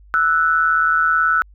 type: tone pair together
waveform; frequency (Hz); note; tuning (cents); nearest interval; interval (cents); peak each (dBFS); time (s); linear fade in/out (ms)
sine; 1321.5 / 1480; E6 / F#6; +4 / 0; major second; 196; -16; 0.14-1.42; 0
effects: added 50 Hz sine -43 dBFS peak until 1.54 s